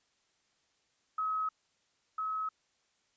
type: tone pair in turn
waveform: sine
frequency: 1278 / 1283.3 Hz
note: D#6 / E6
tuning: +46 / -47 cents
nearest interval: unison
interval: 7 cents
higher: second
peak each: -30 / -32 dBFS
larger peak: first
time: 1.18-1.49 / 2.18-2.49 s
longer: neither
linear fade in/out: 5 ms
effects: white hiss -74 dBFS RMS until 3.16 s + resampled to 16000 Hz